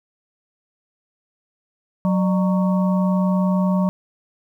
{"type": "harmonic tone with a mistuned harmonic", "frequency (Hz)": 185.1, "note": "F#3", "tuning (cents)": 1, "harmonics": [1, 3, 5, 6], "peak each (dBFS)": [-16, -26, -30, -32], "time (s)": [2.05, 3.89], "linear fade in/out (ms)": 0, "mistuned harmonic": 3, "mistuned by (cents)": 140, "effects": ["9-bit"]}